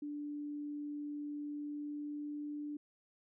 sine tone with pitch glide, 293.2 to 294.9 Hz, D4 to D4, -3 to +7 cents, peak -39 dBFS, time 0.02-2.77 s, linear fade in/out 5 ms, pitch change +10 cents, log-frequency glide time 1.41-2.57 s, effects none

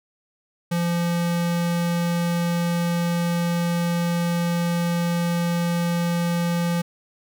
square tone, 171.8 Hz, F3, 28 cents flat, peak -21 dBFS, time 0.71-6.82 s, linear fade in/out 10 ms, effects none

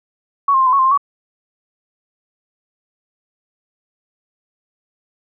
sine tone with pitch steps, 1118 / 1061 / 1051 / 1017 / 1107 / 1048 / 1058 / 1129 Hz, C#6 / C6 / C6 / C6 / C#6 / C6 / C6 / C#6, +14 / +24 / +7 / -50 / -3 / +2 / +19 / +31 cents, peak -10 dBFS, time 0.48-0.976 s, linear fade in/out 5 ms, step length 62 ms, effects none

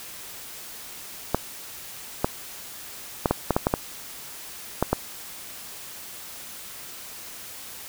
clicks, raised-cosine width 1 ms, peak -5 dBFS, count 10, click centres 1.346 / 2.245 / 3.258 / 3.31 / 3.507 / 3.565 / 3.669 / 3.739 / 4.826 / 4.93 s, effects white hiss -40 dBFS RMS until 7.88 s

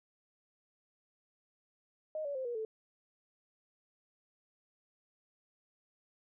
sine tone with pitch steps, 621 / 569.5 / 522.2 / 478.9 / 439.1 Hz, D#5 / C#5 / C5 / A#4 / A4, -3 / +47 / -3 / +47 / -4 cents, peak -35 dBFS, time 2.15-2.65 s, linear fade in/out 2 ms, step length 100 ms, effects none

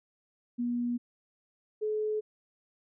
sine tone pair in turn, 241.1 / 428.2 Hz, B3 / A4, -41 / -47 cents, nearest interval minor seventh, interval 994 cents, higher second, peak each -28 dBFS, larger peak neither, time 0.58-0.98 / 1.81-2.21 s, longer neither, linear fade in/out 20 ms, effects none

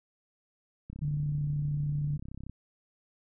click train, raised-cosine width 5 ms, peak -30 dBFS, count 54, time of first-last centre 0.9-2.496 s, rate 33.2 Hz
sine tone with pitch glide, 146.83 to 145.9 Hz, D3 to D3, 0 to -11 cents, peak -28 dBFS, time 1.01-2.18 s, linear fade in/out 20 ms, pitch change -11 cents, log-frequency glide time 1.24-1.43 s
effects none

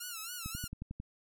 5% pulse tone with vibrato, 1377 Hz, F6, 25 cents flat, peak -29 dBFS, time 0-0.68 s, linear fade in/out 10 ms, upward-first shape sine, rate 3.7 Hz, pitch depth 120 cents each way
click train, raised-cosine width 5 ms, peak -28 dBFS, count 7, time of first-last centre 0.46-1.001 s, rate 11.1 Hz
effects none

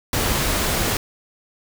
pink noise, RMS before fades -21 dBFS, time 0.13-0.97 s, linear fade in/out 2 ms, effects none

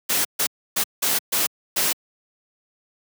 white noise bursts at uneven times, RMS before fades -21 dBFS, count 6, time 0.09-0.25 / 0.39-0.47 / 0.76-0.84 / 1.02-1.19 / 1.32-1.47 / 1.76-1.93 s, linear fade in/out 10 ms, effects high-pass 150 Hz 12 dB/octave

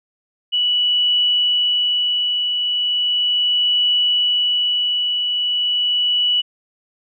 sine tone with tremolo, 2949 Hz, F#7, 6 cents flat, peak -13 dBFS, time 0.52-6.42 s, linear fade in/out 20 ms, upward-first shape triangle, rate 0.37 Hz, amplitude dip 40%, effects none

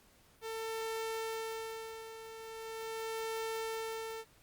sawtooth tone with tremolo, 447.3 Hz, A4, 28 cents sharp, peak -32 dBFS, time 0.41-4.25 s, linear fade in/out 50 ms, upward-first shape sine, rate 0.41 Hz, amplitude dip 70%, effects pink hiss -65 dBFS RMS until 4.42 s + Opus 48 kbps

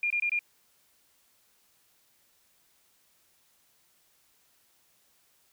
sine tone bursts, 2410 Hz, D7, 44 cents sharp, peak -25 dBFS, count 4, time 0.03-0.391 s, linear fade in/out 2 ms, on 73 ms, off 23 ms, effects white hiss -67 dBFS RMS until 5.52 s

